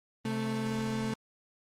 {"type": "tone pair together", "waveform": "35% pulse", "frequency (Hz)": [130.81, 220.4], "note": ["C3", "A3"], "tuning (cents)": [0, 3], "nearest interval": "major sixth", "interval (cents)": 903, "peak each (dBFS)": [-35, -30], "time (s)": [0.25, 1.14], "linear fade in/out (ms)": 2, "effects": ["low-pass 10000 Hz 12 dB/octave", "Opus 24 kbps"]}